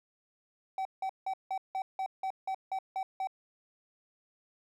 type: tone bursts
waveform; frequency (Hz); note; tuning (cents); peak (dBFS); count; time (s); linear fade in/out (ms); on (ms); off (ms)
triangle; 765; G5; -42; -29; 11; 0.78-3.272; 2; 72; 170
effects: none